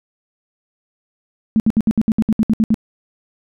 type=tone bursts; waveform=sine; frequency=220 Hz; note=A3; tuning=in tune; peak=-10 dBFS; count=12; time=1.56-2.743 s; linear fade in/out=0 ms; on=39 ms; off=65 ms; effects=none